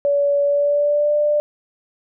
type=tone with pitch glide; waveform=sine; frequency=570 to 593.2 Hz; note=C#5 to D5; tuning=+48 to +17 cents; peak=-14 dBFS; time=0.05-1.4 s; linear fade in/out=0 ms; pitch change=+69 cents; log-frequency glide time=0.43-1.14 s; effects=none